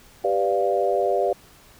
sine chord, G dominant seventh, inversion none, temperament equal with one note detuned, 392 / 495.9 / 587.3 / 698.5 Hz, G4 / B4 / D5 / F5, 0 / +7 / 0 / 0 cents, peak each -24 / -25 / -24 / -24 dBFS, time 0.24-1.33 s, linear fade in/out 5 ms, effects pink hiss -51 dBFS RMS until 1.79 s

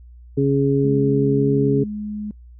harmonic tone, 138.59 Hz, C#3, in tune, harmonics 1 / 2 / 3, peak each -19 / -19 / -19 dBFS, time 0.37-1.84 s, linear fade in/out 10 ms
sine tone, 210 Hz, G#3, 19 cents sharp, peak -25 dBFS, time 0.84-2.31 s, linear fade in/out 2 ms
effects noise-tail reverb RT60 0.1 s tail -25 dB re dry + added 60 Hz sine -40 dBFS peak until 2.59 s

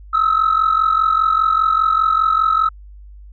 sine tone pair together, 1274 / 1319 Hz, D#6 / E6, +41 / +1 cents, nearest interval minor second, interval 60 cents, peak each -14 dBFS, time 0.13-2.69 s, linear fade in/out 10 ms, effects tanh soft clip ceiling -8 dBFS + added 50 Hz sine -36 dBFS peak until 3.32 s

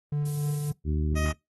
triangle tone with tremolo, 146.83 Hz, D3, in tune, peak -22 dBFS, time 0.12-0.72 s, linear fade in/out 5 ms, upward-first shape sine, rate 3.5 Hz, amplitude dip 35%
violet noise, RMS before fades -39 dBFS, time 0.25-0.71 s, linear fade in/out 5 ms
harmonic tone, 76 Hz, D#2, 40 cents flat, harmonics 1 / 2 / 3 / 4 / 5, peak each -25 / -31 / -35 / -37 / -39 dBFS, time 0.84-1.34 s, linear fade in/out 50 ms
15% pulse tone, 627 Hz, D#5, 13 cents sharp, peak -25 dBFS, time 1.15-1.33 s, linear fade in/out 20 ms
effects noise-tail reverb RT60 0.2 s tail -24 dB re dry + AAC 32 kbps

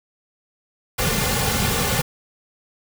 pink noise with comb filter, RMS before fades -21 dBFS, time 0.98-2.02 s, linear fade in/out 10 ms, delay 3.1 ms, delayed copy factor -0.8, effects none

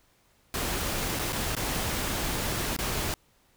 pink noise with dropouts, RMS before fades -30 dBFS, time 0.54-3.14 s, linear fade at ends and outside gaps 1 ms, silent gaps 1.19-1.194 / 1.324-1.329 / 1.551-1.566 / 2.765-2.788 s, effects pink hiss -65 dBFS RMS until 3.56 s

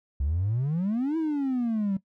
triangle exponential two-way sweep, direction up then down, 65.41 to 329.6 to 189.2 Hz, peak -21 dBFS, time 0.2-1.97 s, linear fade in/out 5 ms, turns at 1.17 s, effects noise-tail reverb RT60 0.1 s tail -19 dB re dry + tanh soft clip ceiling -19 dBFS

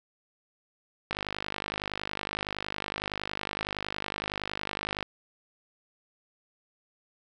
click train, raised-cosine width 0.3 ms, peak -15 dBFS, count 200, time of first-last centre 1.11-5.027 s, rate 50.8 Hz, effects none

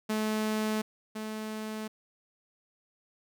sawtooth tone pair in turn, 216 / 216.7 Hz, A3 / A3, -32 / -26 cents, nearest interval unison, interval 6 cents, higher second, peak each -24 / -31 dBFS, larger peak first, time 0.09-0.82 / 1.15-1.88 s, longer neither, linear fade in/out 10 ms, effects none

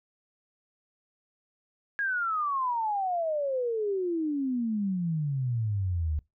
sine exponential sweep, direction down, 1661.2 to 73.42 Hz, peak -26 dBFS, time 1.99-6.19 s, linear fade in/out 0 ms, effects noise-tail reverb RT60 0.2 s tail -23 dB re dry

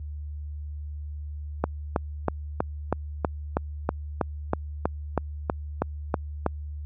click train, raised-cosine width 1 ms, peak -8 dBFS, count 16, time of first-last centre 1.64-6.463 s, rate 3.11 Hz, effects added 74 Hz sine -31 dBFS peak until 6.85 s + high-pass 60 Hz 12 dB/octave

